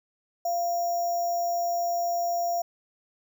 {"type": "tone with sample-and-hold", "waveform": "sine", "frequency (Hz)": 692, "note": "F5", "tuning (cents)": -16, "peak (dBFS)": -24, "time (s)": [0.45, 2.62], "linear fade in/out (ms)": 5, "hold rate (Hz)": 6300, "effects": []}